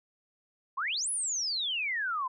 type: exponential two-way sweep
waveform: sine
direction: up then down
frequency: 987 to 10590 to 987 Hz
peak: -29 dBFS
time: 0.77-2.28 s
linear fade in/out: 10 ms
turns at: 1.1 s
effects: none